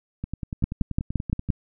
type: two click trains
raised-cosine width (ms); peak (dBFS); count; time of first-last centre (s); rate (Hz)
5; -9 / -17; 6 / 14; 0.64-1.502 / 0.24-1.49; 5.8 / 10.4
effects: none